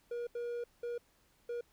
triangle tone bursts at uneven times, 477.1 Hz, A#4, 40 cents sharp, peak -34 dBFS, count 4, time 0.11-0.27 / 0.35-0.64 / 0.83-0.98 / 1.49-1.61 s, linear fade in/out 5 ms, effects pink hiss -70 dBFS RMS until 1.72 s

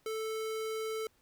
square tone, 440 Hz, A4, in tune, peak -35 dBFS, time 0.06-1.07 s, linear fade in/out 2 ms, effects pink hiss -70 dBFS RMS until 1.21 s

